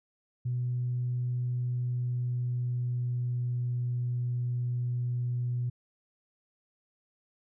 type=tone with pitch glide; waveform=sine; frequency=123.4 to 122.34 Hz; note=B2 to B2; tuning=-1 to -16 cents; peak=-27 dBFS; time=0.45-5.7 s; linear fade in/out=10 ms; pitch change=-15 cents; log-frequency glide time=1.48-3.81 s; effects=tanh soft clip ceiling -23 dBFS